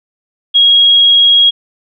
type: tone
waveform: sine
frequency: 3293 Hz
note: G#7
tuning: 15 cents flat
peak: -4 dBFS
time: 0.54-1.51 s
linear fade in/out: 20 ms
effects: none